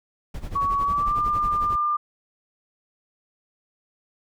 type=noise with tremolo; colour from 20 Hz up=brown; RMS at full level=-30 dBFS; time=0.34-1.76 s; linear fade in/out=5 ms; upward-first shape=sine; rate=11 Hz; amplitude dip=80%
type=tone with pitch glide; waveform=sine; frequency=1124 to 1197.7 Hz; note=C#6 to D6; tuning=+24 to +34 cents; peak=-20 dBFS; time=0.55-1.97 s; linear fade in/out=10 ms; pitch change=+110 cents; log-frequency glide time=0.82-1.18 s
effects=none